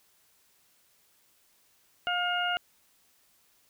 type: harmonic tone with a mistuned harmonic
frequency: 710 Hz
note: F5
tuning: 28 cents sharp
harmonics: 1 / 2 / 3 / 4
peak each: -31 / -30 / -41 / -32 dBFS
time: 2.07-2.57 s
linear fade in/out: 0 ms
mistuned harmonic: 3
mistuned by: +19 cents
effects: white hiss -66 dBFS RMS until 3.69 s